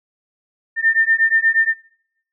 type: beating tone pair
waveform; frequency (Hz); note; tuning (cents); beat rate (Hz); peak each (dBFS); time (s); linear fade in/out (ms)
sine; 1800 / 1808.4; A6 / A6; +39 / +47; 8.4; -16; 0.76-1.74; 50
effects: noise-tail reverb RT60 0.8 s tail -25 dB re dry

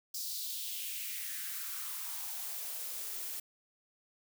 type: noise with high-pass filter sweep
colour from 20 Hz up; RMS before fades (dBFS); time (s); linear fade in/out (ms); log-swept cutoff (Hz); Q
blue; -40; 0.14-3.4; 5; 5100 to 300; 2.9
effects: none

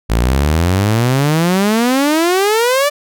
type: exponential sweep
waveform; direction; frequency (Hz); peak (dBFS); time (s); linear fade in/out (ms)
sawtooth; up; 53.7 to 595; -7; 0.09-2.9; 20
effects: none

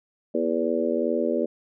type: harmonic tone with a mistuned harmonic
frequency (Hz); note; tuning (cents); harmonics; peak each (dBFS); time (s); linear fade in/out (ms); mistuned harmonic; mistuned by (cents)
82.41; E2; 0; 3 / 4 / 5 / 6 / 7; -28 / -28 / -28 / -28 / -28; 0.34-1.46; 10; 3; -38
effects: none

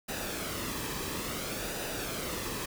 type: noise with flanger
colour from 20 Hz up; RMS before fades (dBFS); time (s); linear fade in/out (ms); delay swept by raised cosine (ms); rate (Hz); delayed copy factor
pink; -36; 0.08-2.66; 10; 0.91 to 1.42; 0.58; -0.5
effects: none

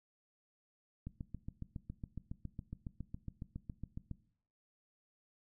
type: click train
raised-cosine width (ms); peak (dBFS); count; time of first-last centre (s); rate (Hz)
5; -30; 23; 1.07-4.113; 7.23
effects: noise-tail reverb RT60 0.6 s tail -18 dB re dry

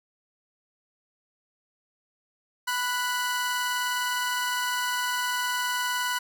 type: tone pair together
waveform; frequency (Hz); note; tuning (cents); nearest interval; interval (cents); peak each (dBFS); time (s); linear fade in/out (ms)
sawtooth; 990 / 1475.2; B5 / F#6; +4 / -6; perfect fifth; 690; -25; 2.67-6.19; 10
effects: none

